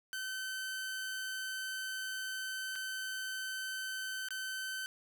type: tone with dropouts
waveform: sawtooth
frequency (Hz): 1533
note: G6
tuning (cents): -39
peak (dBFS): -34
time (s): 0.13-4.86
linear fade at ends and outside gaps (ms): 0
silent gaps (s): 2.755-2.759 / 4.286-4.306
effects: none